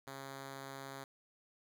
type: tone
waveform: 5% pulse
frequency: 136.3 Hz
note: C#3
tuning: 29 cents flat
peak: -34 dBFS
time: 0.07-1.04 s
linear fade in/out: 2 ms
effects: none